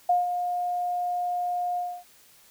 sine tone with ADSR envelope, 712 Hz, F5, 33 cents sharp, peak -17 dBFS, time 0.09-2.04 s, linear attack 6 ms, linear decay 160 ms, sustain -8 dB, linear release 270 ms, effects white hiss -56 dBFS RMS until 2.5 s

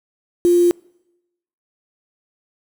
sine tone with quantisation, 349.2 Hz, F4, in tune, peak -10 dBFS, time 0.45-0.71 s, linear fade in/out 0 ms, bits 5, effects noise-tail reverb RT60 0.9 s tail -26 dB re dry

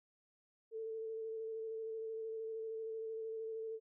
sine tone with vibrato, 445.1 Hz, A4, 20 cents sharp, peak -40 dBFS, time 0.71-3.8 s, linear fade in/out 50 ms, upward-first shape square, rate 13 Hz, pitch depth 14 cents each way, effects none

